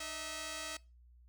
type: tone pair together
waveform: 5% pulse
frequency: 304.9 / 646 Hz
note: D#4 / E5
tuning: -35 / -35 cents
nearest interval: octave + minor second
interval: 1300 cents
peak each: -36 / -30 dBFS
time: 0-0.77 s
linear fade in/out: 5 ms
effects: noise-tail reverb RT60 0.3 s tail -23 dB re dry + added 60 Hz sine -58 dBFS peak until 1.28 s